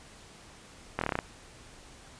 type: slowing click train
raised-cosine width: 0.5 ms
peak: -13 dBFS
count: 8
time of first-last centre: 0.99-1.189 s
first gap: 23 ms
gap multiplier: 1.07
effects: pink hiss -52 dBFS RMS until 2.19 s + resampled to 22050 Hz